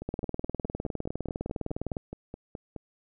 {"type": "two click trains", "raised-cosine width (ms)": 2, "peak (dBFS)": [-24, -18], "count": [14, 38], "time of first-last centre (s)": [[0.02, 2.763], [0.09, 1.968]], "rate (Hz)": [4.74, 19.7], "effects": []}